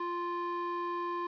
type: tone with band-pass filter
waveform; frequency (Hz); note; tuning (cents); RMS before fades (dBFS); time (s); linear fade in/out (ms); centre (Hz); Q
square; 348.4; F4; -4; -35; 0-1.27; 5; 870; 2.7
effects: resampled to 11025 Hz + 10-bit